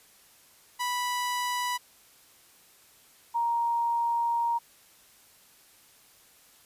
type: tone pair in turn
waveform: sawtooth / sine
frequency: 985 / 936.3 Hz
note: B5 / A#5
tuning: -5 / +7 cents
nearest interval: minor second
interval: 88 cents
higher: first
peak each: -24 dBFS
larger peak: neither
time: 0.79-1.78 / 3.34-4.59 s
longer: second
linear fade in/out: 20 ms
effects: white hiss -58 dBFS RMS until 6.65 s + resampled to 32000 Hz